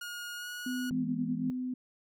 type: tone with pitch glide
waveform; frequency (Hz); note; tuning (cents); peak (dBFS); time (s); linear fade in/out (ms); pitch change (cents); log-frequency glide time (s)
sawtooth; 1433 to 1454.7; F6 to F#6; +44 to -30; -35; 0.01-0.9; 5; +26; 0.35-0.48
type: tone with vibrato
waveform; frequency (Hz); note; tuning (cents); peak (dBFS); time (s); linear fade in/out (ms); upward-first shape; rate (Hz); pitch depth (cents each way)
sine; 249.9; B3; +21; -32; 0.66-1.74; 5; square; 1.4; 23
type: chord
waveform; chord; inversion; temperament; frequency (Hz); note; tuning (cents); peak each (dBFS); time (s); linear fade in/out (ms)
sine; E augmented; none; equal with one note detuned; 164.81 / 207.7 / 256.5; E3 / G#3 / B#3; 0 / 0 / -34; -37; 0.91-1.5; 0
effects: none